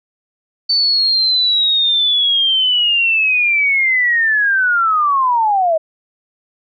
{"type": "linear sweep", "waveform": "sine", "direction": "down", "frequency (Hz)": [4545, 620], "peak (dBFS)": -11, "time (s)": [0.69, 5.78], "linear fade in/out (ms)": 10, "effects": []}